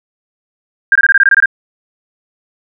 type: tone bursts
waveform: sine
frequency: 1600 Hz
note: G6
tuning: 35 cents sharp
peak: -4 dBFS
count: 10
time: 0.92-1.458 s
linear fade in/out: 2 ms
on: 34 ms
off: 22 ms
effects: none